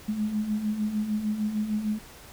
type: beating tone pair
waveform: sine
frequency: 207.7 / 214.3 Hz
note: G#3 / A3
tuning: 0 / -45 cents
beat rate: 6.6 Hz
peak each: -33 / -26 dBFS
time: 0.08-1.99 s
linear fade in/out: 10 ms
effects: pink hiss -48 dBFS RMS until 2.32 s